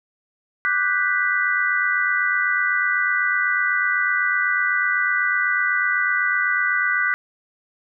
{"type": "chord", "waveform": "sine", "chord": "G major seventh", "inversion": "second", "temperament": "equal", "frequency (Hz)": [1174.7, 1480, 1568, 1975.5], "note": ["D6", "F#6", "G6", "B6"], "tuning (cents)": [0, 0, 0, 0], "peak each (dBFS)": [-27, -21, -26, -22], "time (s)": [0.65, 7.14], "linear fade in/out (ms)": 0, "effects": []}